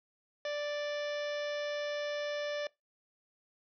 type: harmonic tone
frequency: 587.3 Hz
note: D5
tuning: in tune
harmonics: 1 / 2 / 3 / 4 / 5 / 6 / 7 / 8 / 9 / 10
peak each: -34 / -49 / -43 / -49 / -50 / -48 / -55 / -60 / -52 / -59 dBFS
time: 0.45-2.67 s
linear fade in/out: 2 ms
effects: noise-tail reverb RT60 0.2 s tail -23 dB re dry